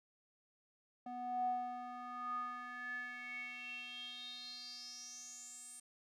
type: tone with band-pass filter sweep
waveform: square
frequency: 246.3 Hz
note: B3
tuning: 5 cents flat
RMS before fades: -45 dBFS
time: 1.06-5.8 s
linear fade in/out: 5 ms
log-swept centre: 590 to 8800 Hz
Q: 9.2
effects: none